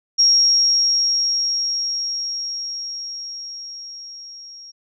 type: tone with level ramp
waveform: sine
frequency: 5588 Hz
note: F8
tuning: in tune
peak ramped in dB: -10 to -37 dBFS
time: 0.18-4.72 s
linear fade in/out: 20 ms
effects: none

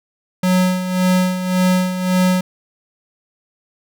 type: tone with tremolo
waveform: square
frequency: 183.6 Hz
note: F#3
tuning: 13 cents flat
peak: -12 dBFS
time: 0.43-2.41 s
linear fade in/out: 5 ms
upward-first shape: sine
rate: 1.8 Hz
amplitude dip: 65%
effects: none

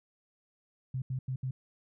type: tone bursts at uneven times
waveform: sine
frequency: 130 Hz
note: C3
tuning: 11 cents flat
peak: -31 dBFS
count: 4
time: 0.94-1.02 / 1.1-1.19 / 1.28-1.36 / 1.43-1.51 s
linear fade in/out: 5 ms
effects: none

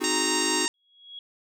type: chord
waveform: square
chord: Ab dominant seventh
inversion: first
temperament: equal with one note detuned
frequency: 261.6 / 311.1 / 365.3 / 415.3 Hz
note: C4 / Eb4 / Gb4 / Ab4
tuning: 0 / 0 / -22 / 0 cents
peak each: -36 / -32 / -32 / -36 dBFS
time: 0-0.67 s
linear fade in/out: 20 ms
type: harmonic tone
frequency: 928 Hz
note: A#5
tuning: 8 cents flat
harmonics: 1 / 2 / 3 / 4 / 5 / 6 / 7 / 8 / 9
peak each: -33 / -33 / -33 / -33 / -33 / -33 / -33 / -33 / -33 dBFS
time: 0.04-0.68 s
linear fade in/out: 0 ms
type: tone with exponential growth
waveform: sine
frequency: 3322 Hz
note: G#7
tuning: in tune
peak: -35 dBFS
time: 0.74-1.19 s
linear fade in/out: 2 ms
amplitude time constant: 96 ms
effects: none

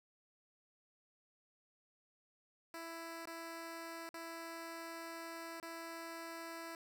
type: tone with dropouts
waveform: 10% pulse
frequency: 331.3 Hz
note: E4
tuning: 9 cents sharp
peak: -37 dBFS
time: 2.74-6.75 s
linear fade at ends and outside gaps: 1 ms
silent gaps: 3.256-3.273 / 4.091-4.141 / 5.6-5.628 s
effects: none

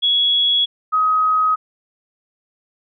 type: tone pair in turn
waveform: sine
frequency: 3353 / 1263.2 Hz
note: G#7 / D#6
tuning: +16 / +26 cents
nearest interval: octave + perfect fourth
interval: 1690 cents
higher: first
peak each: -13 / -13 dBFS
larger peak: neither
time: 0.02-0.66 / 0.92-1.56 s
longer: neither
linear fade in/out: 20 ms
effects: none

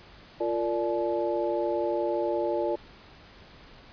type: tone cluster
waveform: sine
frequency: 347.8 / 459.6 / 585 / 856 Hz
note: F4 / A#4 / D5 / A5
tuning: -7 / -25 / -7 / -48 cents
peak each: -29 / -32 / -29 / -34 dBFS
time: 0.4-2.76 s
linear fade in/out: 10 ms
effects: pink hiss -51 dBFS RMS until 3.92 s + resampled to 11025 Hz

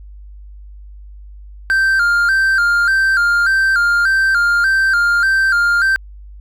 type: tone with vibrato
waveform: triangle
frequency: 1480 Hz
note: F#6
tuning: in tune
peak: -9 dBFS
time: 1.7-5.96 s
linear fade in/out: 0 ms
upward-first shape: square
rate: 1.7 Hz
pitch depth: 92 cents each way
effects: added 50 Hz sine -33 dBFS peak until 6.4 s

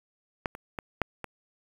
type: clicks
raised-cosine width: 0.5 ms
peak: -13 / -25 / -18 / -9 / -20 dBFS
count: 5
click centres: 0.458 / 0.551 / 0.788 / 1.017 / 1.243 s
effects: 7-bit

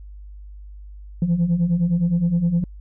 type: beating tone pair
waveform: sine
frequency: 165 / 174.7 Hz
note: E3 / F3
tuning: +2 / +1 cents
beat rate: 9.7 Hz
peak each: -21 / -16 dBFS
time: 1.22-2.64 s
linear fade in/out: 2 ms
effects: tanh soft clip ceiling -13 dBFS + added 50 Hz sine -36 dBFS peak until 2.8 s

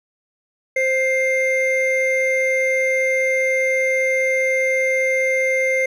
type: tone pair together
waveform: triangle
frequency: 523 / 2105 Hz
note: C5 / C7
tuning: -1 / +10 cents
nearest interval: 2 octaves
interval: 2411 cents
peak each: -17 dBFS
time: 0.76-5.86 s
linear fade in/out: 5 ms
effects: none

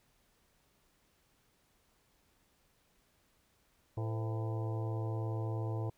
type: harmonic tone with a mistuned harmonic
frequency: 111.3 Hz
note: A2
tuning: 20 cents sharp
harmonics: 1 / 3 / 4 / 5 / 6 / 7 / 8 / 9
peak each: -34 / -44 / -46 / -48 / -50 / -51 / -52 / -53 dBFS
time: 3.97-5.9 s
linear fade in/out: 5 ms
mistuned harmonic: 5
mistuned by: -110 cents
effects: pink hiss -72 dBFS RMS until 5.97 s

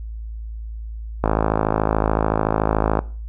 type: click train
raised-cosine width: 1 ms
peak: -3 dBFS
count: 95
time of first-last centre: 1.24-2.99 s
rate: 53.7 Hz
effects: noise-tail reverb RT60 0.4 s tail -20 dB re dry + added 55 Hz sine -28 dBFS peak until 3.28 s

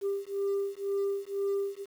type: beating tone pair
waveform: sine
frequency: 396.3 / 398.3 Hz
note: G4 / G4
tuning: +19 / +28 cents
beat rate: 2 Hz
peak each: -30 dBFS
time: 0.01-1.86 s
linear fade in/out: 50 ms
effects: tanh soft clip ceiling -25 dBFS + 9-bit

